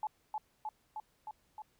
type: tone with echo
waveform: sine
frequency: 858 Hz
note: A5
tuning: 44 cents flat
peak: -32 dBFS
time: 0.03-0.07 s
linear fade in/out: 2 ms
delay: 310 ms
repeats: 5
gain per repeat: -2 dB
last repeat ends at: 1.62 s
effects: pink hiss -73 dBFS RMS until 1.79 s